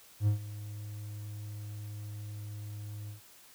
triangle tone with ADSR envelope, 104.4 Hz, G#2, 10 cents sharp, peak -20 dBFS, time 0.2-3.21 s, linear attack 72 ms, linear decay 110 ms, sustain -17 dB, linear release 120 ms, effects white hiss -57 dBFS RMS until 3.54 s

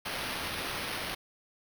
white noise with sample-and-hold, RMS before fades -36 dBFS, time 0.05-1.15 s, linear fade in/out 10 ms, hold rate 7350 Hz, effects none

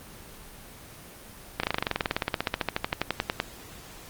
slowing click train, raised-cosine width 0.3 ms, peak -8 dBFS, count 30, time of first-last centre 1.6-3.401 s, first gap 34 ms, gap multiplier 1.04, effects pink hiss -46 dBFS RMS until 4.09 s + Opus 24 kbps

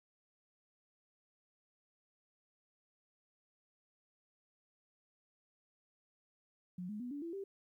sine tone with pitch steps, 179.9 / 210.3 / 245.8 / 287.2 / 335.7 / 392.4 Hz, F#3 / G#3 / B3 / D4 / E4 / G4, -48 / +22 / -8 / -39 / +32 / +2 cents, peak -40 dBFS, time 6.78-7.44 s, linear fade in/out 5 ms, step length 110 ms, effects 13-bit

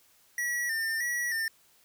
square tone with vibrato, 1864.7 Hz, A#6, in tune, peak -29 dBFS, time 0.38-1.48 s, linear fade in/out 2 ms, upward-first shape square, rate 1.6 Hz, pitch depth 59 cents each way, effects white hiss -63 dBFS RMS until 1.84 s

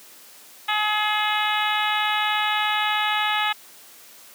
harmonic tone, 423.3 Hz, G#4, 33 cents sharp, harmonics 2 / 3 / 4 / 5 / 6 / 7 / 8 / 9, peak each -25 / -27 / -28 / -29 / -30 / -30 / -31 / -32 dBFS, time 0.68-3.53 s, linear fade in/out 10 ms, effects white hiss -47 dBFS RMS until 4.34 s + high-pass 200 Hz 12 dB/octave

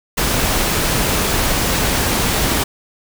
pink noise, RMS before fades -17 dBFS, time 0.17-2.64 s, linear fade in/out 10 ms, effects none

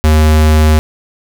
square tone, 77.4 Hz, D#2, 9 cents flat, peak -6 dBFS, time 0.04-0.79 s, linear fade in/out 0 ms, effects none

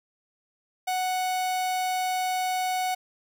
45% pulse tone, 740 Hz, F#5, in tune, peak -25 dBFS, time 0.87-2.95 s, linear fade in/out 10 ms, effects none

